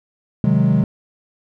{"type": "chord", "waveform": "triangle", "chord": "Ab dominant seventh", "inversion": "first", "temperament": "equal", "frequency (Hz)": [130.81, 155.56, 185, 207.7], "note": ["C3", "Eb3", "Gb3", "Ab3"], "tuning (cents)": [0, 0, 0, 0], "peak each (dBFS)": -16, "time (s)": [0.44, 0.84], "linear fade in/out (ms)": 2, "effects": []}